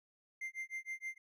triangle tone with tremolo, 2093 Hz, C7, in tune, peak -36 dBFS, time 0.41-1.18 s, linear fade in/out 5 ms, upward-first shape sine, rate 6.4 Hz, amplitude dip 100%, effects none

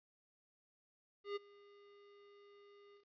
square tone with ADSR envelope, 406.2 Hz, G#4, 38 cents flat, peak -38 dBFS, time 1.24-3.05 s, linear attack 120 ms, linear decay 19 ms, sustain -23 dB, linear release 100 ms, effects resampled to 11025 Hz + 13-bit

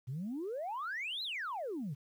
sine exponential two-way sweep, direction up then down, 117.4 to 4186 to 127.2 Hz, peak -35 dBFS, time 0.07-1.95 s, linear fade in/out 20 ms, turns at 1.23 s, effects tanh soft clip ceiling -33 dBFS + 11-bit

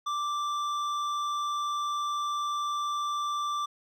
triangle tone with hard clipping, 1174.7 Hz, D6, in tune, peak -30 dBFS, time 0.06-3.66 s, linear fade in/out 10 ms, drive 13 dB, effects none

